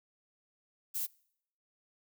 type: noise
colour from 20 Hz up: violet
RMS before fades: -35 dBFS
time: 0.94-1.07 s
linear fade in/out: 20 ms
effects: noise-tail reverb RT60 0.7 s tail -25 dB re dry

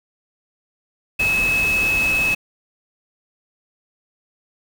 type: tone in noise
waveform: sine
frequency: 2582 Hz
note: E7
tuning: 37 cents flat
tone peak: -16 dBFS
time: 1.19-2.35 s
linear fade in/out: 10 ms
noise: pink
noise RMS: -28 dBFS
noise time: 1.19-2.35 s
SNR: +9 dB
effects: none

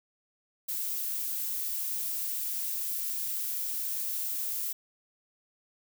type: noise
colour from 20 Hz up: violet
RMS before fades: -33 dBFS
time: 0.68-4.73 s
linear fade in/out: 10 ms
effects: none

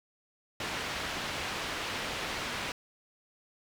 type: low-pass noise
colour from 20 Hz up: white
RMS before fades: -36 dBFS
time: 0.6-2.72 s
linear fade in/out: 2 ms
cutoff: 3100 Hz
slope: 12 dB/octave
effects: none

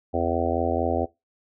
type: harmonic tone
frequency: 84.3 Hz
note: E2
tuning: 39 cents sharp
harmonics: 1 / 3 / 4 / 5 / 6 / 7 / 8 / 9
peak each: -30 / -30 / -30 / -30 / -30 / -30 / -30 / -30 dBFS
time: 0.13-1.06 s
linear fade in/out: 20 ms
effects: noise-tail reverb RT60 0.2 s tail -19 dB re dry

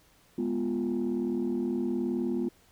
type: chord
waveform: sine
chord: F diminished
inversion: first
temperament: equal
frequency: 207.7 / 246.9 / 349.2 Hz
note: Ab3 / Cb4 / F4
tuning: 0 / 0 / 0 cents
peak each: -32 / -29 / -30 dBFS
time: 0.38-2.49 s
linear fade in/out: 5 ms
effects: tanh soft clip ceiling -22 dBFS + pink hiss -62 dBFS RMS until 2.71 s

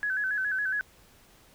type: tone with vibrato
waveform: sine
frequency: 1602 Hz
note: G6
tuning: 37 cents sharp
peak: -26 dBFS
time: 0.03-0.81 s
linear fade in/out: 0 ms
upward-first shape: square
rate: 7.2 Hz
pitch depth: 81 cents each way
effects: pink hiss -58 dBFS RMS until 1.54 s

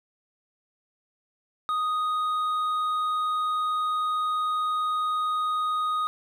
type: tone with hard clipping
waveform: sine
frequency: 1244.5 Hz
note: D#6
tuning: in tune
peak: -25 dBFS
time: 1.69-6.07 s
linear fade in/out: 0 ms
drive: 4 dB
effects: none

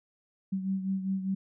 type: beating tone pair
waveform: sine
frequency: 190.9 / 195.9 Hz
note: G3 / G3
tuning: -46 / -1 cents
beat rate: 5 Hz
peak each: -29 / -36 dBFS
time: 0.52-1.35 s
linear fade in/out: 10 ms
effects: none

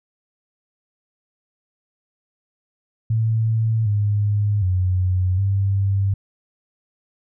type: tone with pitch steps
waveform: sine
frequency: 111.8 / 103.4 / 91.9 / 98.3 Hz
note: A2 / G#2 / F#2 / G2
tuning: +28 / -7 / -11 / +5 cents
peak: -16 dBFS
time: 3.1-6.14 s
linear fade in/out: 5 ms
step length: 760 ms
effects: none

